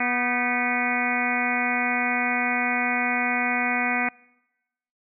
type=harmonic tone with a mistuned harmonic; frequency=245 Hz; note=B3; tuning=14 cents flat; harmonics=1 / 2 / 3 / 4 / 5 / 6 / 7 / 8 / 9 / 10; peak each=-29 / -38 / -28 / -36 / -33 / -31 / -39 / -28 / -28 / -30 dBFS; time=0-4.09 s; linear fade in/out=5 ms; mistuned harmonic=6; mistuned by=+70 cents; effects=noise-tail reverb RT60 1.0 s tail -26 dB re dry